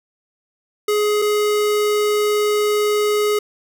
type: tone pair in turn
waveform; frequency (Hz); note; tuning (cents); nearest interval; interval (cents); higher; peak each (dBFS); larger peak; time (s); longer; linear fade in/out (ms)
square; 419 / 419; G#4 / G#4; +15 / +15; unison; 0; neither; -16; neither; 0.88-1.22 / 1.22-3.39; second; 5
effects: none